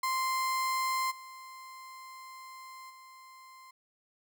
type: tone with level steps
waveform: 35% pulse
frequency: 1044 Hz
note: C6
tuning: 4 cents flat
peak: -27 / -44 / -49 dBFS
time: 0.03-3.71 s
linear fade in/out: 5 ms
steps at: 1.1 / 2.89 s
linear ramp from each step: 20 ms
effects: none